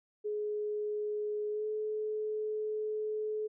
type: tone with pitch glide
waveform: sine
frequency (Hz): 420.4 to 428.7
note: G#4 to A4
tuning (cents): +21 to -45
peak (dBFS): -32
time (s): 0.24-3.48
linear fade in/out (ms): 20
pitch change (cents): +34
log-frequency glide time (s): 1.5-1.66
effects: none